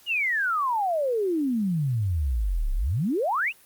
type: exponential two-way sweep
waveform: sine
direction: down then up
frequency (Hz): 2946 to 31.5 to 2946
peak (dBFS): -22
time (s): 0.06-3.53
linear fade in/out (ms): 50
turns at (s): 2.73
effects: white hiss -55 dBFS RMS until 3.65 s + Opus 48 kbps